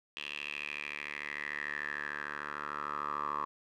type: tone with band-pass filter sweep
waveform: 10% pulse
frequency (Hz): 73.42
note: D2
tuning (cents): 0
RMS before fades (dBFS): -39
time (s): 0.17-3.45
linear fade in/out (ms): 0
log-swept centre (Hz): 2900 to 1100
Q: 7.1
effects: none